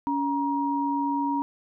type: tone pair together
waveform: sine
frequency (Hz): 281.5 / 947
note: C#4 / A#5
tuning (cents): +27 / +27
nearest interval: octave + major sixth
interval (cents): 2100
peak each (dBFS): -26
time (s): 0.07-1.42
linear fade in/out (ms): 0
effects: none